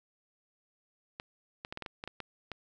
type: clicks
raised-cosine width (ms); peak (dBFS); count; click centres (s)
0.3; -23; 10; 1.199 / 1.649 / 1.725 / 1.774 / 1.823 / 1.862 / 2.039 / 2.076 / 2.203 / 2.517
effects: none